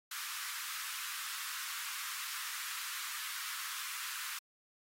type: high-pass noise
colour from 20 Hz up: pink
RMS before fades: -42 dBFS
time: 0.11-4.39 s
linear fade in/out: 5 ms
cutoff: 1100 Hz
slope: 48 dB/octave
effects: AAC 48 kbps